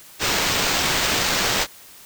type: noise with sample-and-hold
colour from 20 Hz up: violet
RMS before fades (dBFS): -21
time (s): 0.19-1.67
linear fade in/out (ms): 50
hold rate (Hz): 11025
effects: white hiss -45 dBFS RMS until 2.05 s